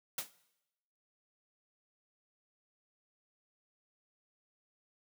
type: noise with exponential decay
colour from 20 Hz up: white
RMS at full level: -32 dBFS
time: 0.18-0.31 s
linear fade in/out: 5 ms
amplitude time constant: 28 ms
effects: noise-tail reverb RT60 0.9 s tail -19 dB re dry + high-pass 150 Hz 12 dB/octave